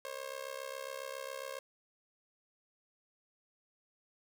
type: tone with amplitude modulation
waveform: sawtooth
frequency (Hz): 537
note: C5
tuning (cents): +45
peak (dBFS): -33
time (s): 0.05-1.59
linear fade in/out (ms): 0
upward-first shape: sine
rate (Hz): 67.3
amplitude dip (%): 90
effects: 11-bit